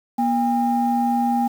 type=tone pair together; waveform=sine; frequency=240 / 805.3 Hz; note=B3 / G5; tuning=-49 / +46 cents; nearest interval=octave + major sixth; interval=2095 cents; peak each=-19 dBFS; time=0.18-1.48 s; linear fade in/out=10 ms; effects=tanh soft clip ceiling -10 dBFS + 7-bit